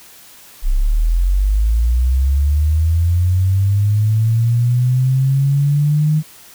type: linear sweep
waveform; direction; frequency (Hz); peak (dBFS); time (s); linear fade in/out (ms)
sine; up; 30.87 to 155.56; -11; 0.62-6.23; 50
effects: white hiss -42 dBFS RMS until 6.54 s

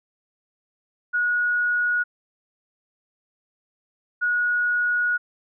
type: tone pair in turn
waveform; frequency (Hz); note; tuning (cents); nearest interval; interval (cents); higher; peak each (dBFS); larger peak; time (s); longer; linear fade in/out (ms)
sine; 1454 / 1454; F#6 / F#6; -31 / -31; unison; 0; neither; -19; neither; 1.13-2.04 / 4.21-5.18; second; 20
effects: none

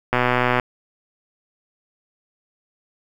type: click train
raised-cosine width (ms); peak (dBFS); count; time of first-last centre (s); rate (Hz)
0.5; -3; 59; 0.13-0.598; 124
effects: 7-bit

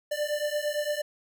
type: beating tone pair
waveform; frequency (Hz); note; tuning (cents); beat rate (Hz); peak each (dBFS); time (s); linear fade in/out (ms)
square; 589 / 597.8; D5 / D5; +5 / +31; 8.8; -31; 0.11-1.02; 10
effects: none

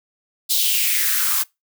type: noise with high-pass filter sweep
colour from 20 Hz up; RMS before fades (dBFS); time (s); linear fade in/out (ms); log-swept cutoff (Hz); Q
blue; -19; 0.49-1.44; 20; 4000 to 1000; 3.8
effects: noise-tail reverb RT60 0.2 s tail -24 dB re dry

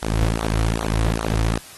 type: tone with flanger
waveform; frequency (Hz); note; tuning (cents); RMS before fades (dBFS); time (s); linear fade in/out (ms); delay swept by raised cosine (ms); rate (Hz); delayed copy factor
sawtooth; 55; A1; 0; -21; 0.02-1.59; 5; 0.38 to 5.08; 2.5; -0.7
effects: white hiss -42 dBFS RMS until 1.77 s + AAC 32 kbps

